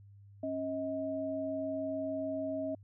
sine tone pair together, 273 / 633.7 Hz, C#4 / D#5, -26 / +32 cents, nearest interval octave + minor third, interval 1458 cents, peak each -37 / -35 dBFS, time 0.43-2.75 s, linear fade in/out 5 ms, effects added 100 Hz sine -53 dBFS peak until 2.83 s

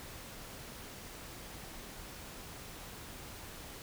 silence, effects pink hiss -48 dBFS RMS until 3.82 s

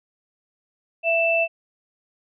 sine tone pair together, 664.5 / 2652 Hz, E5 / E7, +14 / +10 cents, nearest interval 2 octaves, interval 2396 cents, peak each -20 dBFS, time 1.03-1.48 s, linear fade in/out 50 ms, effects none

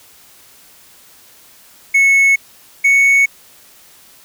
triangle tone pair in turn, 2200 / 2218 Hz, C#7 / C#7, -14 / 0 cents, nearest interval unison, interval 14 cents, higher second, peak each -6 dBFS, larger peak neither, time 1.94-2.36 / 2.84-3.26 s, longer neither, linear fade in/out 10 ms, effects white hiss -45 dBFS RMS until 4.24 s

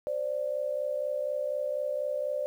sine tone pair together, 523.3 / 587.4 Hz, C5 / D5, 0 / 0 cents, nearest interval major second, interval 200 cents, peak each -33 / -30 dBFS, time 0.07-2.46 s, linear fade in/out 0 ms, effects 10-bit

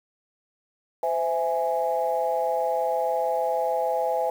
sine chord, C augmented, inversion none, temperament equal with one note detuned, 512.8 / 659.3 / 830.6 Hz, C5 / E5 / G#5, -35 / 0 / 0 cents, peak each -26 dBFS, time 1.03-4.3 s, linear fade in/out 2 ms, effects tanh soft clip ceiling -13 dBFS + 8-bit

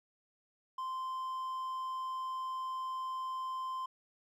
triangle tone, 1040 Hz, C6, 11 cents flat, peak -34 dBFS, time 0.78-3.86 s, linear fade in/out 5 ms, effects none

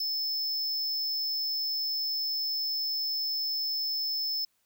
square tone, 5250 Hz, E8, 8 cents flat, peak -29 dBFS, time 0-4.45 s, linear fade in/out 5 ms, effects white hiss -73 dBFS RMS until 4.65 s

